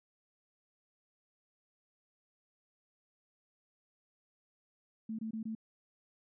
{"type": "tone bursts", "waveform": "sine", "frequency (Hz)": 221.2, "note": "A3", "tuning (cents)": 9, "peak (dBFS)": -36, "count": 4, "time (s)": [5.09, 5.551], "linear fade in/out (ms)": 5, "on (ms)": 98, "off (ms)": 23, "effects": []}